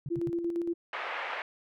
sine tone bursts, 138.8 Hz, C#3, 3 cents sharp, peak -33 dBFS, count 3, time 0.06-0.297 s, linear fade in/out 2 ms, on 29 ms, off 75 ms
sine tone with tremolo, 340.9 Hz, F4, 42 cents flat, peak -27 dBFS, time 0.1-0.74 s, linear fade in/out 20 ms, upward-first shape square, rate 8.7 Hz, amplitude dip 45%
white band-pass noise, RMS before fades -36 dBFS, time 0.93-1.42 s, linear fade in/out 2 ms, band 500 to 2300 Hz, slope 24 dB/octave
effects none

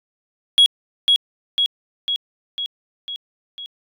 sine tone with echo, 3322 Hz, G#7, in tune, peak -6 dBFS, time 0.58-0.66 s, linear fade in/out 0 ms, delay 500 ms, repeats 6, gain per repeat -4 dB, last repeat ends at 3.66 s, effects tanh soft clip ceiling -7 dBFS

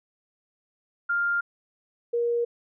sine tone pair in turn, 1400 / 472.9 Hz, F6 / A#4, +4 / +25 cents, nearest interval octave + perfect fifth, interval 1879 cents, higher first, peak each -22 dBFS, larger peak neither, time 1.09-1.41 / 2.13-2.45 s, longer neither, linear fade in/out 10 ms, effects none

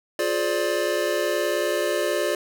square chord, D half-diminished seventh, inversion first, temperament just, 352.4 / 422.9 / 528.6 / 587.3 Hz, F4 / Ab4 / C5 / D5, +16 / +31 / +18 / 0 cents, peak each -28 / -29 / -31 / -26 dBFS, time 0.19-2.35 s, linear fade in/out 2 ms, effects none

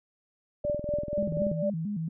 sine tone with tremolo, 587.3 Hz, D5, in tune, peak -24 dBFS, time 0.64-1.7 s, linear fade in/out 5 ms, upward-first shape triangle, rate 4.1 Hz, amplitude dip 85%
click train, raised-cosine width 3 ms, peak -24 dBFS, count 19, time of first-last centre 0.65-1.515 s, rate 20.8 Hz
sine tone with vibrato, 182.9 Hz, F#3, 20 cents flat, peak -29 dBFS, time 1.17-2.09 s, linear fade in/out 10 ms, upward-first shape square, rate 4.4 Hz, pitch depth 210 cents each way
effects none

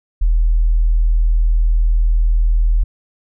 sine tone, 40 Hz, D#1, 49 cents sharp, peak -10 dBFS, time 0.21-2.84 s, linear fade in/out 10 ms, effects none

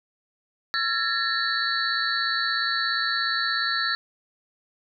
sine tone cluster, 1351 / 1694 / 1811 / 3971 / 4407 Hz, E6 / G#6 / A6 / B7 / C#8, +42 / +34 / +49 / +9 / -11 cents, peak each -29 dBFS, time 0.74-3.95 s, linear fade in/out 0 ms, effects none

